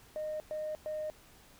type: tone bursts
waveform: sine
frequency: 615 Hz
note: D#5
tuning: 20 cents flat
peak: -33 dBFS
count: 3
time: 0.16-1.1 s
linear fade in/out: 0 ms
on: 240 ms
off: 110 ms
effects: tanh soft clip ceiling -31 dBFS + pink hiss -59 dBFS RMS until 1.59 s